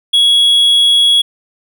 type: tone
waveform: triangle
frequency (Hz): 3340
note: G#7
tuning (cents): +9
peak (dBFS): -5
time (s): 0.13-1.22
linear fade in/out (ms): 10
effects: none